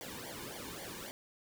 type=noise with flanger; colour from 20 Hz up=pink; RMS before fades=-45 dBFS; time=0.01-1.11 s; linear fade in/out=0 ms; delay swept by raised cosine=0.75 to 1.55 ms; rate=3.7 Hz; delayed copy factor=-0.95; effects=none